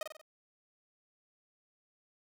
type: tone with echo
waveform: sawtooth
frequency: 622.3 Hz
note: D#5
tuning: in tune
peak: -30 dBFS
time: 0.01-0.03 s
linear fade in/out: 2 ms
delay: 46 ms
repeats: 4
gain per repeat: -5 dB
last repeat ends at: 0.214 s
effects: none